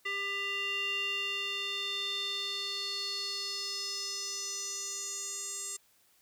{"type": "tone with band-pass filter sweep", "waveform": "square", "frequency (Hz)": 397.6, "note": "G4", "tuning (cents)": 25, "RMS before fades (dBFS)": -36, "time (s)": [0.05, 5.77], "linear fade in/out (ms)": 10, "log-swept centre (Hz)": [2300, 7700], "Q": 5, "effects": ["white hiss -67 dBFS RMS until 6.21 s"]}